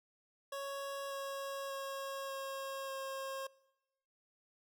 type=tone with pitch steps; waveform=25% pulse; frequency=554.4 / 550.3 / 546.1 / 542.1 / 538 Hz; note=C#5 / C#5 / C#5 / C#5 / C5; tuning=0 / -13 / -26 / -39 / +48 cents; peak=-36 dBFS; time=0.52-3.47 s; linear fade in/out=5 ms; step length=590 ms; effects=noise-tail reverb RT60 1.0 s tail -24 dB re dry